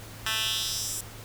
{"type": "tone with high-pass filter sweep", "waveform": "10% pulse", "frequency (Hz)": 220, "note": "A3", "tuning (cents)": 0, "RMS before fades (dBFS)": -30, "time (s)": [0.26, 1.01], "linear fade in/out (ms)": 5, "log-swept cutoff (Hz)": [2000, 8200], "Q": 2.1, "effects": ["added 108 Hz sine -45 dBFS peak until 1.24 s", "pink hiss -45 dBFS RMS until 1.24 s"]}